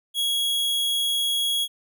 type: tone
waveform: 45% pulse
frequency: 3322 Hz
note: G#7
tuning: in tune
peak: -21 dBFS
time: 0.14-1.68 s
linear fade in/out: 50 ms
effects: none